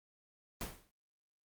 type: noise with exponential decay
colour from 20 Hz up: pink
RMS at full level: -37 dBFS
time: 0.61-0.91 s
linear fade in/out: 1 ms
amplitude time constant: 65 ms
effects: Opus 24 kbps